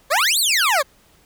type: exponential two-way sweep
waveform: 20% pulse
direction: up then down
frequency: 516 to 4700 to 516 Hz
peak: -10 dBFS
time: 0.1-0.83 s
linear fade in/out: 20 ms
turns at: 0.39 s
effects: pink hiss -55 dBFS RMS until 1.25 s